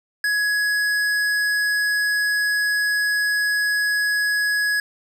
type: tone with tanh clipping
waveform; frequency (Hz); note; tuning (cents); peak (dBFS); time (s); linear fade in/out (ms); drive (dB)
sine; 1676; G#6; +15; -20; 0.24-4.8; 2; 16
effects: none